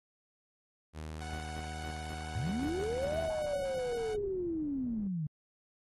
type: tone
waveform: sawtooth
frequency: 77.78 Hz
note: D#2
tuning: in tune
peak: -36 dBFS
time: 0.93-3.3 s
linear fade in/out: 50 ms
type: tone with vibrato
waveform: sawtooth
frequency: 740 Hz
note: F#5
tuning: in tune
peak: -40 dBFS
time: 1.2-4.16 s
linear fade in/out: 20 ms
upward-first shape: sine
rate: 14 Hz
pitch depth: 12 cents each way
type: linear two-way sweep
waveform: sine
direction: up then down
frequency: 87.31 to 659.3 to 144.4 Hz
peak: -32 dBFS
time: 2.35-5.27 s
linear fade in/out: 5 ms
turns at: 3.2 s
type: low-pass noise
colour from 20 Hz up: pink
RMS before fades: -49 dBFS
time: 2.59-5.08 s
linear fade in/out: 10 ms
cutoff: 310 Hz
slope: 12 dB/octave
effects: AAC 32 kbps